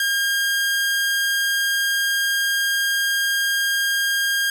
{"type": "tone", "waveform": "sawtooth", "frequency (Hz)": 1614, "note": "G#6", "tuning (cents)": -50, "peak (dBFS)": -15, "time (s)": [0, 4.5], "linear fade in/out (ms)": 2, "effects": []}